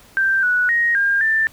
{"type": "tone with pitch steps", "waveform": "sine", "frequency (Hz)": [1569, 1473, 1875, 1608, 1777], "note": ["G6", "F#6", "A#6", "G6", "A6"], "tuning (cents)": [1, -8, 10, 44, 17], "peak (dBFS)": -14, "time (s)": [0.17, 1.47], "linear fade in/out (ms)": 0, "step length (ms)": 260, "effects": ["pink hiss -48 dBFS RMS until 1.52 s"]}